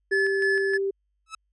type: tone with tremolo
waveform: triangle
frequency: 1724 Hz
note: A6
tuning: 36 cents flat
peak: -20 dBFS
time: 0.11-0.78 s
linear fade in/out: 20 ms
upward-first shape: square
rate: 3.2 Hz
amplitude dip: 45%
type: tone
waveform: sine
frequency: 392 Hz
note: G4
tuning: in tune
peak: -23 dBFS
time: 0.11-0.91 s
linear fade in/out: 10 ms
type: tone with exponential growth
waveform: sawtooth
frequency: 1300 Hz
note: E6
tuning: 24 cents flat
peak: -28 dBFS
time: 1.26-1.35 s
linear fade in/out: 5 ms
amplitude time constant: 18 ms
effects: added 50 Hz sine -70 dBFS peak until 1.52 s + resampled to 24000 Hz